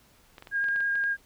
clicks, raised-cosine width 0.3 ms, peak -28 dBFS, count 9, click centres 0.382 / 0.424 / 0.472 / 0.642 / 0.686 / 0.761 / 0.805 / 0.955 / 1.039 s
sine tone with vibrato, 1622 Hz, G#6, 41 cents flat, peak -24 dBFS, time 0.51-1.17 s, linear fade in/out 50 ms, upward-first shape sine, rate 9.2 Hz, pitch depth 9 cents each way
effects pink hiss -60 dBFS RMS until 1.25 s

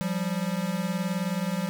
square beating tone pair, 174.61 / 193.61 Hz, F3 / G3, 0 / -21 cents, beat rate 19 Hz, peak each -30 dBFS, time 0.01-1.69 s, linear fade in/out 0 ms, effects none

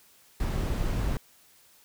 brown noise, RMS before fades -28 dBFS, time 0.4-1.17 s, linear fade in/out 2 ms, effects white hiss -59 dBFS RMS until 1.84 s

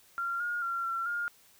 sine tone with pitch steps, 1381 / 1427 / 1374 / 1358 / 1415 Hz, F6 / F6 / F6 / F6 / F6, -20 / +37 / -29 / -49 / +22 cents, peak -30 dBFS, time 0.18-1.28 s, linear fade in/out 0 ms, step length 220 ms, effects white hiss -61 dBFS RMS until 1.59 s

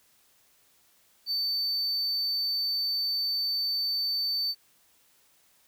triangle tone, 4550 Hz, C#8, 44 cents sharp, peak -25 dBFS, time 1.26-4.55 s, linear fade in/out 50 ms, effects white hiss -64 dBFS RMS until 5.67 s

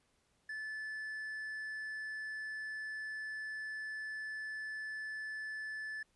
triangle tone, 1740 Hz, A6, 20 cents flat, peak -38 dBFS, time 0.49-6.03 s, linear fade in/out 5 ms, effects pink hiss -75 dBFS RMS until 6.15 s + resampled to 24000 Hz

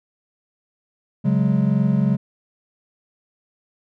triangle chord, C# suspended fourth, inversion none, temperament equal, 138.59 / 185 / 207.7 Hz, C#3 / F#3 / G#3, 0 / 0 / 0 cents, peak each -18 dBFS, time 1.24-2.17 s, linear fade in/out 20 ms, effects none

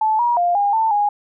sine tone with pitch steps, 870 / 956 / 701 / 811 / 890 / 824 Hz, A5 / A#5 / F5 / G#5 / A5 / G#5, -20 / +43 / +6 / -41 / +20 / -14 cents, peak -14 dBFS, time 0.01-1.09 s, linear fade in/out 5 ms, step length 180 ms, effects none

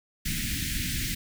pink band-stop noise, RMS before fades -30 dBFS, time 0.25-1.15 s, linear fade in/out 10 ms, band 300 to 1700 Hz, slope 48 dB/octave, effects none

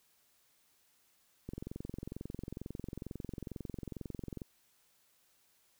click train, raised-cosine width 3 ms, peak -28 dBFS, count 66, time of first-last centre 1.49-4.418 s, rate 22.2 Hz, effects white hiss -71 dBFS RMS until 5.79 s

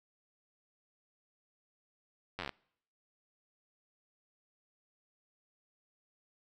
slowing click train, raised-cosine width 0.3 ms, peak -22 dBFS, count 9, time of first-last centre 2.39-2.493 s, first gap 10 ms, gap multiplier 1.07, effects noise-tail reverb RT60 0.7 s tail -26 dB re dry

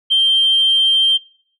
sine tone, 3153 Hz, G7, 9 cents sharp, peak -9 dBFS, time 0.1-1.18 s, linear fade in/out 20 ms, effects noise-tail reverb RT60 0.6 s tail -22 dB re dry + tanh soft clip ceiling -6 dBFS

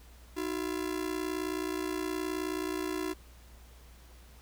45% pulse ring-modulated tone, 340.3 Hz, F4, 45 cents flat, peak -29 dBFS, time 0.36-3.14 s, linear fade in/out 20 ms, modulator 29.5 Hz, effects added 60 Hz sine -52 dBFS peak until 4.41 s + pink hiss -59 dBFS RMS until 4.41 s

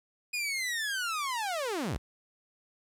sawtooth linear sweep, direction down, 2489 to 30.21 Hz, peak -27 dBFS, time 0.33-1.98 s, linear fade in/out 10 ms, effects low-pass 12000 Hz 12 dB/octave + 10-bit

